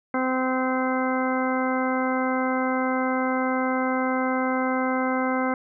harmonic tone, 258.4 Hz, C4, 21 cents flat, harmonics 1 / 2 / 3 / 4 / 5 / 6 / 8, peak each -25 / -28 / -30 / -31 / -32 / -33 / -34 dBFS, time 0.14-5.54 s, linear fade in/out 2 ms, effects none

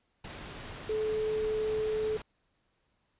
sine tone in noise, 432.5 Hz, A4, 30 cents flat, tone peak -28 dBFS, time 0.89-2.17 s, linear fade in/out 5 ms, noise pink, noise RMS -43 dBFS, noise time 0.24-2.22 s, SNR +12 dB, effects pink hiss -75 dBFS RMS until 3.19 s + resampled to 8000 Hz

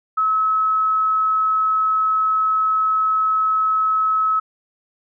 sine tone, 1290 Hz, E6, 38 cents flat, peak -15 dBFS, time 0.17-4.4 s, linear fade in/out 10 ms, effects none

